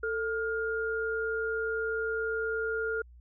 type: tone pair together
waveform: sine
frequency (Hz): 445.4 / 1414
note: A4 / F6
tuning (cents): +21 / +21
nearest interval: octave + minor sixth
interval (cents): 2000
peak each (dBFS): -31 / -32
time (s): 0.03-3.02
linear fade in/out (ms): 5
effects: added 60 Hz sine -50 dBFS peak until 3.2 s